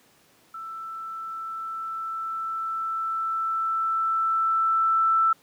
sine tone with level ramp, 1327 Hz, E6, 11 cents sharp, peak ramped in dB -34 to -17 dBFS, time 0.54-5.33 s, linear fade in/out 5 ms, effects pink hiss -59 dBFS RMS until 5.42 s + high-pass 150 Hz 12 dB/octave

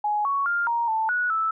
sine tone with pitch steps, 837 / 1115 / 1401 / 937 / 883 / 1465 / 1314 Hz, G#5 / C#6 / F6 / A#5 / A5 / F#6 / E6, +13 / +10 / +5 / +9 / +6 / -18 / -6 cents, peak -21 dBFS, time 0.04-1.51 s, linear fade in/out 5 ms, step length 210 ms, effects none

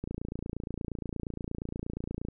click train, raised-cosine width 3 ms, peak -22 dBFS, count 65, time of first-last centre 0.04-2.286 s, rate 28.5 Hz, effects none

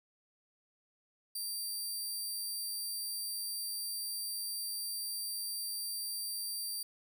15% pulse tone, 4699 Hz, D8, in tune, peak -30 dBFS, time 1.35-6.83 s, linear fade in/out 5 ms, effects none

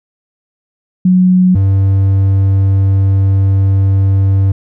sine / triangle tone pair in turn, 183.4 / 97.15 Hz, F#3 / G2, -15 / -15 cents, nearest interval major seventh, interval 1100 cents, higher first, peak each -5 dBFS, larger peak neither, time 1.05-1.55 / 1.55-4.52 s, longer second, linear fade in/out 5 ms, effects none

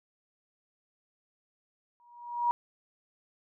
sine tone with exponential growth, 956 Hz, A#5, 43 cents sharp, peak -21 dBFS, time 2-2.51 s, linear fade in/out 0 ms, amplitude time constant 110 ms, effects none

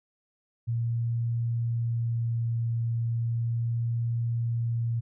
sine tone with vibrato, 116.54 Hz, A#2, in tune, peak -25 dBFS, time 0.67-5.01 s, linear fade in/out 20 ms, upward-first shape sine, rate 0.36 Hz, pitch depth 8 cents each way, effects none

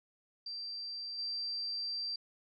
sine tone with level steps, 4699 Hz, D8, in tune, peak -39 / -35 dBFS, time 0.46-2.16 s, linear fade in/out 5 ms, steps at 1.18 s, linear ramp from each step 10 ms, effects none

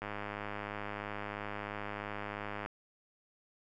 click train, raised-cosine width 0.5 ms, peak -24 dBFS, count 273, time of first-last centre 0.02-2.661 s, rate 103 Hz, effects none

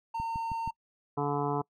triangle tone, 912 Hz, A#5, 38 cents flat, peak -29 dBFS, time 0.14-0.71 s, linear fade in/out 10 ms
click train, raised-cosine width 5 ms, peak -27 dBFS, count 4, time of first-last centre 0.2-0.676 s, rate 6.3 Hz
harmonic tone, 144.1 Hz, D3, 33 cents flat, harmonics 1 / 2 / 3 / 5 / 6 / 7 / 8 / 9, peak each -34 / -35 / -33 / -36 / -37 / -36 / -43 / -43 dBFS, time 1.17-1.62 s, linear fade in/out 10 ms
effects noise-tail reverb RT60 0.1 s tail -25 dB re dry

